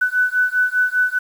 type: beating tone pair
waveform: sine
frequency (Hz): 1493 / 1498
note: F#6 / F#6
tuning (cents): +15 / +21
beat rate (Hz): 5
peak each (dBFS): -18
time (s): 0.01-1.19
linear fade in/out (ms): 10
effects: 7-bit